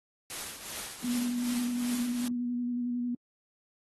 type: noise with tremolo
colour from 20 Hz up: white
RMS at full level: -37 dBFS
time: 0.3-2.28 s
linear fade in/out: 0 ms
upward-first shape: triangle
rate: 2.6 Hz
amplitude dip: 65%
type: tone with vibrato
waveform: sine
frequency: 243.3 Hz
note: B3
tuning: 26 cents flat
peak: -29 dBFS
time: 1.04-3.15 s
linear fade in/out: 5 ms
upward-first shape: square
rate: 11 Hz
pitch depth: 16 cents each way
effects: AAC 32 kbps